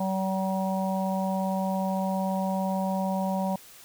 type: harmonic tone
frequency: 190.4 Hz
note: F#3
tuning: 50 cents sharp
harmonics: 1 / 3 / 4 / 5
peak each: -27 / -32 / -33 / -34 dBFS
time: 0-3.56 s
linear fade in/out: 5 ms
effects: white hiss -50 dBFS RMS until 3.84 s